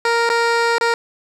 15% pulse tone with dropouts, 466.2 Hz, A#4, in tune, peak -8 dBFS, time 0.05-0.94 s, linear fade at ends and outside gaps 2 ms, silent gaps 0.292-0.299 / 0.783-0.81 s, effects low-pass 6000 Hz 12 dB/octave + 8-bit

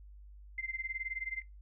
sine tone with tremolo, 2081 Hz, C7, 10 cents flat, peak -33 dBFS, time 0.58-1.42 s, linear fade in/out 2 ms, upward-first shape sine, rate 19 Hz, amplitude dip 95%, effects noise-tail reverb RT60 0.2 s tail -21 dB re dry + added 50 Hz sine -50 dBFS peak until 1.61 s

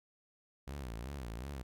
sawtooth tone with vibrato, 62.9 Hz, B1, 32 cents sharp, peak -37 dBFS, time 0.67-1.63 s, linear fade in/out 10 ms, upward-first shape sine, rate 2.7 Hz, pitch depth 230 cents each way, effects none

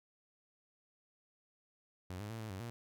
sawtooth tone with pitch steps, 91.5 / 104.2 / 113.1 / 109.3 / 95.1 / 117.7 Hz, F#2 / G#2 / A2 / A2 / F#2 / A#2, -19 / +6 / +48 / -11 / +48 / +17 cents, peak -38 dBFS, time 2.1-2.7 s, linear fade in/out 0 ms, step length 100 ms, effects none

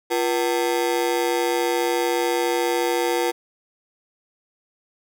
30% pulse ring-modulated tone, 415.3 Hz, G#4, in tune, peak -14 dBFS, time 0.1-3.32 s, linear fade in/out 20 ms, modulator 67 Hz, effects none

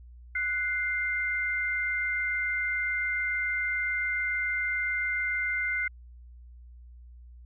sine tone pair together, 1480 / 2093 Hz, F#6 / C7, 0 / 0 cents, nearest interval tritone, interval 600 cents, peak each -31 / -28 dBFS, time 0.35-5.88 s, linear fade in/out 5 ms, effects added 60 Hz sine -46 dBFS peak until 7.45 s

